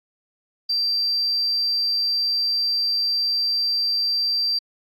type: tone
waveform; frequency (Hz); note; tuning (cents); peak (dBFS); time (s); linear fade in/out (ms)
sine; 4699; D8; 0; -18; 0.69-4.59; 10
effects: tanh soft clip ceiling -15 dBFS + AAC 48 kbps